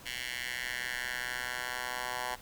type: tone with high-pass filter sweep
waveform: 10% pulse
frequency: 124.6 Hz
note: B2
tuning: 16 cents sharp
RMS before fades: -37 dBFS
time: 0.05-2.36 s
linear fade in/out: 20 ms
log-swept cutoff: 2400 to 1000 Hz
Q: 2.5
effects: pink hiss -52 dBFS RMS until 2.41 s

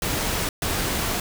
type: noise bursts at uneven times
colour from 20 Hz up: pink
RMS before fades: -25 dBFS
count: 2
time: 0.02-0.49 / 0.62-1.2 s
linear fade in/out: 2 ms
effects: none

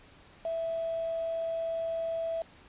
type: tone with quantisation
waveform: sine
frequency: 659.3 Hz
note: E5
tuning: in tune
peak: -30 dBFS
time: 0.45-2.42 s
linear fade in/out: 2 ms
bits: 7
effects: pink hiss -56 dBFS RMS until 2.68 s + resampled to 8000 Hz

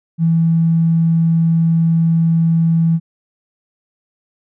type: tone with tanh clipping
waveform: triangle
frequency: 164.81 Hz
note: E3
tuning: in tune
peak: -10 dBFS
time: 0.18-3 s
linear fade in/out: 50 ms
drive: 3 dB
effects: none

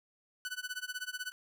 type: tone with tremolo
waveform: sawtooth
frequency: 1493 Hz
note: F#6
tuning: 15 cents sharp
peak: -31 dBFS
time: 0.45-1.32 s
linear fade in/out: 0 ms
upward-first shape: sine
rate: 16 Hz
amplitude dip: 95%
effects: none

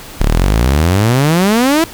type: exponential sweep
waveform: sawtooth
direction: up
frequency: 33.07 to 338.8 Hz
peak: -5 dBFS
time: 0.2-1.84 s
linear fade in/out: 0 ms
effects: pink hiss -32 dBFS RMS until 1.93 s

